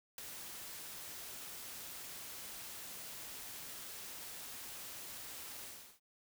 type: noise with ADSR envelope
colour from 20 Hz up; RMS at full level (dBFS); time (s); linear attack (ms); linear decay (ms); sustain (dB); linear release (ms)
white; -40; 0.18-6; 4; 5; -8; 370
effects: none